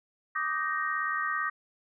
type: chord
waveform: sine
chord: Eb major seventh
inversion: third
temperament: just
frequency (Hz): 1166.7 / 1244.5 / 1555.6 / 1866.8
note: D6 / Eb6 / G6 / Bb6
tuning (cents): -12 / 0 / -14 / +2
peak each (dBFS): -34 / -33 / -35 / -32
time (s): 0.35-1.5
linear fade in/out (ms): 10
effects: none